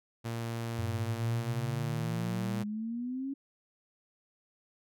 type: tone with pitch glide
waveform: sawtooth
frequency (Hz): 115.8 to 115.07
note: A#2 to A#2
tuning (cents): -11 to -22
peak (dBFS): -30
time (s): 0.24-2.64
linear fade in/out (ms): 20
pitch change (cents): -11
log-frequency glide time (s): 1.34-2
type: exponential sweep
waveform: sine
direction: up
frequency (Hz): 92.2 to 278.5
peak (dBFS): -33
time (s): 0.78-3.34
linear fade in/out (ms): 10
effects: none